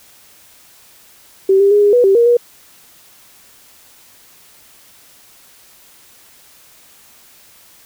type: tone with pitch steps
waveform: sine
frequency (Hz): 385.8 / 397.9 / 412.6 / 409.5 / 488.2 / 389.6 / 470.6 / 479.6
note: G4 / G4 / G#4 / G#4 / B4 / G4 / A#4 / A#4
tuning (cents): -28 / +26 / -11 / -24 / -20 / -11 / +16 / +49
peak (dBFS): -7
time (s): 1.49-2.37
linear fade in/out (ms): 5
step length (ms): 110
effects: white hiss -46 dBFS RMS until 7.85 s